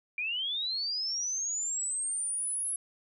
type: linear sweep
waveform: sine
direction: up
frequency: 2349 to 10890 Hz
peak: -30 dBFS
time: 0.18-2.76 s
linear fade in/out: 2 ms
effects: none